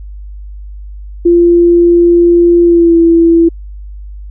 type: tone with pitch glide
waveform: sine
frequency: 344.7 to 334.1 Hz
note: F4 to E4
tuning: -23 to +23 cents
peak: -3 dBFS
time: 1.25-3.49 s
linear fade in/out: 10 ms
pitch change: -54 cents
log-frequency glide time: 2.63-2.97 s
effects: added 50 Hz sine -24 dBFS peak until 4.3 s